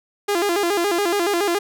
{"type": "tone with vibrato", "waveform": "sawtooth", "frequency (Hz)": 374.2, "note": "F#4", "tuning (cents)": 20, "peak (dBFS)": -14, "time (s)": [0.28, 1.59], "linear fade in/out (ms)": 10, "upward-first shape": "square", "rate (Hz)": 7.1, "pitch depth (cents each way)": 150, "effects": []}